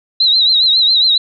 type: tone with vibrato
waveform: sine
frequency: 3951 Hz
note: B7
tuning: in tune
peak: -8 dBFS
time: 0.2-1.18 s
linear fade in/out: 5 ms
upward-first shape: triangle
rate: 7.3 Hz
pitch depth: 110 cents each way
effects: none